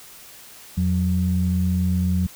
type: tone pair together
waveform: sine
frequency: 85.7 / 181.7 Hz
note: F2 / F#3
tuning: -32 / -31 cents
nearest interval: octave + minor second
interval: 1301 cents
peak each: -20 dBFS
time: 0.77-2.27 s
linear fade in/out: 10 ms
effects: tanh soft clip ceiling -10 dBFS + white hiss -44 dBFS RMS until 2.35 s